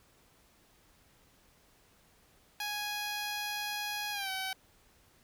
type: tone with pitch glide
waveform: 10% pulse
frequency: 830.6 to 761.7 Hz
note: G#5 to G5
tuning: 0 to -50 cents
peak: -26 dBFS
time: 2.6-4.53 s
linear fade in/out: 2 ms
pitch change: -150 cents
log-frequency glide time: 4.12-4.3 s
effects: pink hiss -65 dBFS RMS until 5.23 s